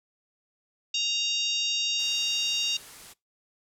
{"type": "harmonic tone", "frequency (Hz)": 932.3, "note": "A#5", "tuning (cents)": 0, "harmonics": [3, 4, 5, 6, 7, 8], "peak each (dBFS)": [-29, -28, -34, -35, -38, -42], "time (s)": [0.94, 2.77], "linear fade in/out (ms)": 5}
{"type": "noise", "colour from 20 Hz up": "white", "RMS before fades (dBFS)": -46, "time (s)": [1.98, 3.14], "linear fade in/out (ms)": 20}
{"effects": ["noise-tail reverb RT60 0.2 s tail -22 dB re dry", "low-pass 12000 Hz 12 dB/octave"]}